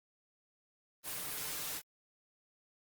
white noise with comb filter, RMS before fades -40 dBFS, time 1.03-1.82 s, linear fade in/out 50 ms, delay 6.7 ms, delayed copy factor +0.95, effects Opus 32 kbps

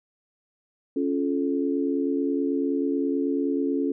sine chord, Db augmented, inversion none, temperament just, 277.2 / 346.5 / 433.1 Hz, Db4 / F4 / A4, 0 / -14 / -27 cents, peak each -24 / -29 / -29 dBFS, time 0.96-3.92 s, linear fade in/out 5 ms, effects none

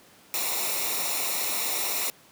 white noise with comb filter, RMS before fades -28 dBFS, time 0.34-2.1 s, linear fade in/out 0 ms, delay 0.63 ms, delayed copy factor -0.7, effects pink hiss -54 dBFS RMS until 2.31 s + high-pass 150 Hz 12 dB/octave

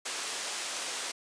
white band-pass noise, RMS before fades -36 dBFS, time 0.05-1.12 s, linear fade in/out 10 ms, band 390 to 8200 Hz, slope 12 dB/octave, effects resampled to 22050 Hz

